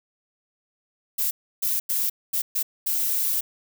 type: noise bursts at uneven times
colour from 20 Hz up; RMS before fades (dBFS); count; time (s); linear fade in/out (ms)
violet; -24; 6; 1.18-1.31 / 1.62-1.8 / 1.89-2.1 / 2.33-2.42 / 2.55-2.63 / 2.86-3.41; 10
effects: none